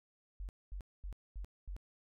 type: tone bursts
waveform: sine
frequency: 47 Hz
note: F#1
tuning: 28 cents sharp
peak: -40 dBFS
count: 5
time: 0.4-1.765 s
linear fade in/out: 0 ms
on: 89 ms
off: 230 ms
effects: none